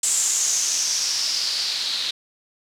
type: noise with low-pass filter sweep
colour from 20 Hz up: blue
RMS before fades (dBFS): -23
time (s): 0.03-2.11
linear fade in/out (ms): 5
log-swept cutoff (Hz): 7700 to 3900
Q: 5.2
effects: none